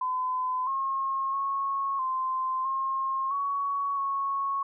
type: tone with pitch steps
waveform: sine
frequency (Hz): 1017 / 1079 / 1097 / 1040 / 1070 / 1120 / 1103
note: C6 / C#6 / C#6 / C6 / C6 / C#6 / C#6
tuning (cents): -50 / -47 / -18 / -11 / +38 / +18 / -9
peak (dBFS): -26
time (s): 0.01-4.63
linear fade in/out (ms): 5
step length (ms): 660
effects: none